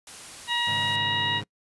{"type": "noise", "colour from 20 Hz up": "white", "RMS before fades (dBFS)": -42, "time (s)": [0.07, 0.96], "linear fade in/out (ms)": 2}
{"type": "harmonic tone", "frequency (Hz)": 953, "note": "A#5", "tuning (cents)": 38, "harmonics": [1, 2, 3, 4], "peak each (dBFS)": [-29, -29, -29, -29], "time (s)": [0.47, 1.42], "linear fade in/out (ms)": 50}
{"type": "chord", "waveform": "sawtooth", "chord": "Ab suspended fourth", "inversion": "none", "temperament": "equal", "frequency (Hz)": [103.83, 138.59, 155.56], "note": ["Ab2", "Db3", "Eb3"], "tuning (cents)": [0, 0, 0], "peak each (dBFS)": [-32, -36, -37], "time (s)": [0.67, 1.44], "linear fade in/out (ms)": 10}
{"effects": ["noise-tail reverb RT60 0.1 s tail -24 dB re dry", "resampled to 24000 Hz"]}